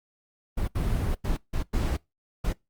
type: noise bursts at uneven times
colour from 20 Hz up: brown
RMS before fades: -26 dBFS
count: 6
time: 0.57-0.68 / 0.75-1.15 / 1.24-1.37 / 1.53-1.63 / 1.73-1.97 / 2.44-2.53 s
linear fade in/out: 10 ms
effects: noise-tail reverb RT60 0.2 s tail -23 dB re dry + Opus 32 kbps